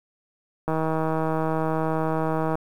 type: click train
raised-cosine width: 1 ms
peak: -12 dBFS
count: 299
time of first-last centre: 0.68-2.554 s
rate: 159 Hz
effects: 8-bit